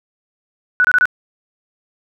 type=tone bursts; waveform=sine; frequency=1480 Hz; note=F#6; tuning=in tune; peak=-9 dBFS; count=4; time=0.8-1.055 s; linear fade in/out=0 ms; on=45 ms; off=25 ms; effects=none